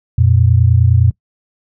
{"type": "tone pair together", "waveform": "sine", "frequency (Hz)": [88.71, 118.5], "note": ["F2", "A#2"], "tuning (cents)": [28, 29], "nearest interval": "perfect fourth", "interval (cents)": 501, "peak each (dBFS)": -10, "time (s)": [0.18, 1.11], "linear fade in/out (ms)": 5, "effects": ["noise-tail reverb RT60 0.1 s tail -23 dB re dry"]}